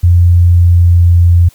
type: tone with pitch glide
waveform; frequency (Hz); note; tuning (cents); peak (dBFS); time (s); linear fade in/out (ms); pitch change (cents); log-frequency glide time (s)
sine; 87.31 to 86.56; F2 to F2; 0 to -15; -3; 0.03-1.49; 10; -15; 0.32-1.21
effects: white hiss -45 dBFS RMS until 1.54 s